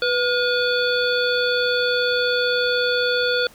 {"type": "harmonic tone with a mistuned harmonic", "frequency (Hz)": 493.9, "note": "B4", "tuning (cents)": 0, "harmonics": [1, 3, 5, 7, 9], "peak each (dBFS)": [-21, -22, -33, -26, -27], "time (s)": [0.02, 3.47], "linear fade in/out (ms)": 2, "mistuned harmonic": 3, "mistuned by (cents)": -62, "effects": ["pink hiss -49 dBFS RMS until 3.54 s"]}